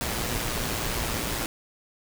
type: noise with amplitude modulation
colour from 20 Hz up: pink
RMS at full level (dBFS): -27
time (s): 0.01-1.46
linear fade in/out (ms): 0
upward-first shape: sine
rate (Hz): 115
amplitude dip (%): 45
effects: none